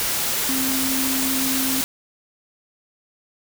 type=tone in noise; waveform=sine; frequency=264.6 Hz; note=C4; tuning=20 cents sharp; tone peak=-24 dBFS; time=0.49-1.81 s; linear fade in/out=0 ms; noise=white; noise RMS=-23 dBFS; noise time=0-1.84 s; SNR=-4 dB; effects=none